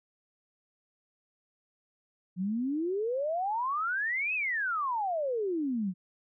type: exponential two-way sweep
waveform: sine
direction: up then down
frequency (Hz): 174.61 to 2627 to 174.61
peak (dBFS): -28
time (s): 2.36-5.94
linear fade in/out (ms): 50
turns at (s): 4.34
effects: none

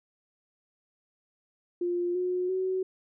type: tone with pitch steps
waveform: sine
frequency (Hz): 351.1 / 362.6 / 374.6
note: F4 / F#4 / F#4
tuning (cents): +9 / -35 / +21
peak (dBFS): -26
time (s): 1.81-2.83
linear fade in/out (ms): 5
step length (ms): 340
effects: none

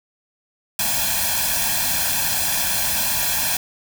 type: noise with comb filter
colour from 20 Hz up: white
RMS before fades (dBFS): -21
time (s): 0.79-3.57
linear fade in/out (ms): 2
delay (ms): 1.2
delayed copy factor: +0.95
effects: none

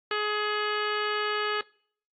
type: harmonic tone with a mistuned harmonic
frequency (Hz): 420.9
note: G#4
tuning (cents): +23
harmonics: 1 / 2 / 3 / 4 / 5 / 6 / 7 / 8 / 9 / 10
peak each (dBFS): -31 / -39 / -31 / -33 / -39 / -39 / -36 / -43 / -47 / -43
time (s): 0.11-1.61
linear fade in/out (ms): 2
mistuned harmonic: 10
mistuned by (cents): +59
effects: noise-tail reverb RT60 0.6 s tail -25 dB re dry + AAC 48 kbps

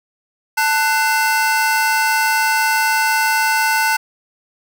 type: ring-modulated tone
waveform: 35% pulse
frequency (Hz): 1186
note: D6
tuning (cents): +17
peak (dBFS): -9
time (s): 0.57-3.97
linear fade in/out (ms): 10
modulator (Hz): 304
effects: none

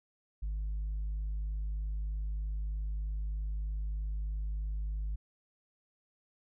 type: tone with tanh clipping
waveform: sine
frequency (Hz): 51.6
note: G#1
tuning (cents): -10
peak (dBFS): -33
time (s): 0.42-5.16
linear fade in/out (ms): 10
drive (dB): 1
effects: none

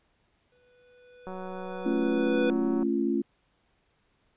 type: tone with exponential growth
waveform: square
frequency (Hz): 493.9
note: B4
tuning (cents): 0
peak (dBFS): -25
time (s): 0.52-2.5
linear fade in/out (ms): 1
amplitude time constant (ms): 430
type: click train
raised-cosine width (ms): 1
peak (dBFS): -26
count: 291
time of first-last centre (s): 1.27-2.829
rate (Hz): 186
type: chord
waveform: sine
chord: A augmented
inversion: none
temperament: just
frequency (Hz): 220 / 275 / 343.8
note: A3 / C#4 / E#4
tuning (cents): 0 / -14 / -27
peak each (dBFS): -29 / -28 / -28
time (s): 1.85-3.22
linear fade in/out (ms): 10
effects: pink hiss -70 dBFS RMS until 4.36 s + resampled to 8000 Hz

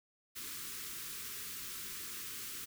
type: band-stop noise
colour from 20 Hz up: white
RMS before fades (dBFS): -44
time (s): 0.35-2.66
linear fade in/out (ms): 20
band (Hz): 450 to 1100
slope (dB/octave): 48
effects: none

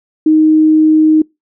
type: tone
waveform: sine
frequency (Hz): 311.8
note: D#4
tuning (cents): +4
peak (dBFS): -5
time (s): 0.26-1.22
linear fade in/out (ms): 5
effects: noise-tail reverb RT60 0.2 s tail -25 dB re dry

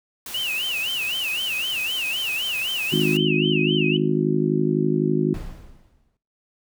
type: noise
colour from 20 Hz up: white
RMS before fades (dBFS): -35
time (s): 0.26-3.17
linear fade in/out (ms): 2
type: tone with vibrato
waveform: sine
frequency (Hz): 2795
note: F7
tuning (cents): +1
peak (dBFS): -23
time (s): 0.34-3.97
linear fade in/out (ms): 5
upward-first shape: sine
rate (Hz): 3.9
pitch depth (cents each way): 190
type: harmonic tone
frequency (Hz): 51.91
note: G#1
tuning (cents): 0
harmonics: 3 / 4 / 5 / 6 / 7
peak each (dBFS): -23 / -26 / -25 / -26 / -23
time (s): 2.92-5.34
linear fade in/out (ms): 10
type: noise with exponential decay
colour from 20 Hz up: brown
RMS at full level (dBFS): -29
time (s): 5.34-6.17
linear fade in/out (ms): 1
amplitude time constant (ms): 180
effects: noise-tail reverb RT60 0.4 s tail -18 dB re dry

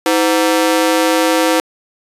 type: ring-modulated tone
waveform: sawtooth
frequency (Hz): 416.3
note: G#4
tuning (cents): +4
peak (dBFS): -4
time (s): 0.06-1.6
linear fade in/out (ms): 0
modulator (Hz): 94.8
effects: resampled to 32000 Hz

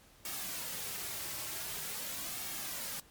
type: noise with flanger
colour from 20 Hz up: white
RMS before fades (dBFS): -40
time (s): 0.25-3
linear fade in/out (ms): 2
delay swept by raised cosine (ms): 2 to 4.2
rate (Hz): 0.45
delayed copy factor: -0.5
effects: pink hiss -61 dBFS RMS until 3.1 s + MP3 96 kbps

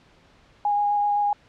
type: tone with vibrato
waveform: sine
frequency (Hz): 822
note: G#5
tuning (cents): -18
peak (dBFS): -19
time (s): 0.65-1.33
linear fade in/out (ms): 2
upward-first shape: square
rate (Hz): 7.8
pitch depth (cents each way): 8
effects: pink hiss -56 dBFS RMS until 1.48 s + low-pass 4000 Hz 12 dB/octave

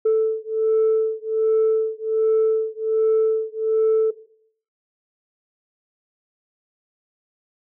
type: beating tone pair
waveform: sine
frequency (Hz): 440 / 441.3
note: A4 / A4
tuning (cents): 0 / +5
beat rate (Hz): 1.3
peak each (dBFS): -18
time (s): 0.05-4.11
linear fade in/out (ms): 10
effects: noise-tail reverb RT60 0.6 s tail -17 dB re dry + tanh soft clip ceiling -12 dBFS

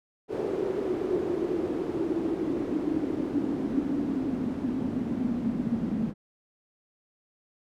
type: noise with band-pass filter sweep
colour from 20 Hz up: pink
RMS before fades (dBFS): -29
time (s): 0.28-6.14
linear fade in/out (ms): 50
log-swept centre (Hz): 400 to 220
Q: 6.6
effects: none

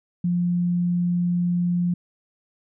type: tone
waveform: sine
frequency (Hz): 175.6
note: F3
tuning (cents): +10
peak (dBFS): -19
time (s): 0.24-1.94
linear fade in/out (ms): 5
effects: none

